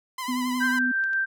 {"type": "tone with vibrato", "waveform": "sawtooth", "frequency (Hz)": 1011, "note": "B5", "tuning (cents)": 40, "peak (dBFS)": -26, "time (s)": [0.18, 0.79], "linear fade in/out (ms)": 5, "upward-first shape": "triangle", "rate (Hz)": 11, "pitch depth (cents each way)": 70}
{"type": "tone", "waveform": "sine", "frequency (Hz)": 250.6, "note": "B3", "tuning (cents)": 25, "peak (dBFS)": -25, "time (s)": [0.28, 0.92], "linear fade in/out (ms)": 10}
{"type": "tone with tremolo", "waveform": "sine", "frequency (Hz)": 1568, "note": "G6", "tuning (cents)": 0, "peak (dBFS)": -21, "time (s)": [0.6, 1.26], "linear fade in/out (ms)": 20, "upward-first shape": "sine", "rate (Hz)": 5.6, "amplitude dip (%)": 25}
{"type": "clicks", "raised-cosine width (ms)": 0.2, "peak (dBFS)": -29, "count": 2, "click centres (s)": [1.039, 1.133]}
{"effects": []}